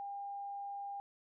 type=tone; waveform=sine; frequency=802 Hz; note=G5; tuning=39 cents sharp; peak=-40 dBFS; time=0-1 s; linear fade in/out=0 ms; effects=none